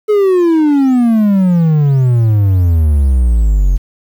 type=exponential sweep; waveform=triangle; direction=down; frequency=430.6 to 43.65 Hz; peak=-5 dBFS; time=0.08-3.78 s; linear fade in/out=20 ms; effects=7-bit